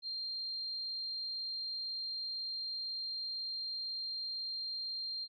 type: tone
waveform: sine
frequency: 4186 Hz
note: C8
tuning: in tune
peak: -37 dBFS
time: 0.02-5.28 s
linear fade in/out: 50 ms
effects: none